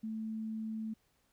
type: tone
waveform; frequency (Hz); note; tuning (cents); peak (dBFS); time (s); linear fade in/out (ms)
sine; 220; A3; 0; -36; 0.03-0.94; 10
effects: pink hiss -74 dBFS RMS until 1.32 s